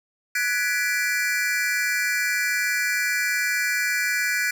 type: chord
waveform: square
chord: G# half-diminished seventh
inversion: third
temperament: equal with one note detuned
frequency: 1480 / 1683.4 / 1975.5 / 2349 Hz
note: F#6 / G#6 / B6 / D7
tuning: 0 / +23 / 0 / 0 cents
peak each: -28 dBFS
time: 0.35-4.51 s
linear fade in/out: 5 ms
effects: none